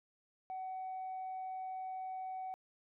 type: tone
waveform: sine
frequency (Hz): 752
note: F#5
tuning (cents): +28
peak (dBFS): -38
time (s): 0.5-2.54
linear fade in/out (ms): 0
effects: tanh soft clip ceiling -37 dBFS